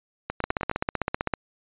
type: two click trains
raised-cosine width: 0.5 ms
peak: -9 / -13 dBFS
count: 15 / 5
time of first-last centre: 0.44-1.337 / 0.3-0.714 s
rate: 15.6 / 9.67 Hz
effects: resampled to 8000 Hz